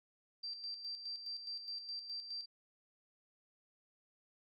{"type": "tone with tremolo", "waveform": "sine", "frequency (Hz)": 4699, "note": "D8", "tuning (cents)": 0, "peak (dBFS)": -40, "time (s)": [0.43, 2.46], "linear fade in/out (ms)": 10, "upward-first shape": "square", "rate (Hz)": 4.8, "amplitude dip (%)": 55, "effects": []}